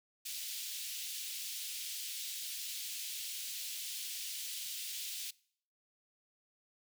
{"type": "high-pass noise", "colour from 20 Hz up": "pink", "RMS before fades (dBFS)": -42, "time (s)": [0.25, 5.31], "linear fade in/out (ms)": 10, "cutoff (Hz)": 2900, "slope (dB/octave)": 24, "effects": ["noise-tail reverb RT60 0.6 s tail -23 dB re dry"]}